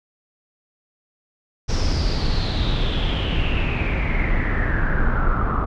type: noise with low-pass filter sweep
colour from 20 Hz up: brown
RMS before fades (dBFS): -20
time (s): 1.68-5.66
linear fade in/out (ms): 20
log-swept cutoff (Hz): 5600 to 1200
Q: 7.6
effects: none